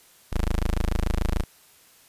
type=tone; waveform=20% pulse; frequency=26.88 Hz; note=A0; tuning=39 cents flat; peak=-17 dBFS; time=0.32-1.44 s; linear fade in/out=10 ms; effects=white hiss -55 dBFS RMS until 2.08 s + resampled to 32000 Hz